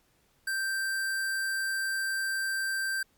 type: tone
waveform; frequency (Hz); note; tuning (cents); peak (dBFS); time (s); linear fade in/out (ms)
square; 1568; G6; 0; -29; 0.47-3.03; 5
effects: pink hiss -68 dBFS RMS until 3.17 s + MP3 96 kbps